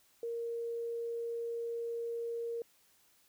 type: tone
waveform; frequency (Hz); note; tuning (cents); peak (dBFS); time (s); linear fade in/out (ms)
sine; 466.2; A#4; 0; -35; 0.23-2.62; 2
effects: white hiss -68 dBFS RMS until 3.28 s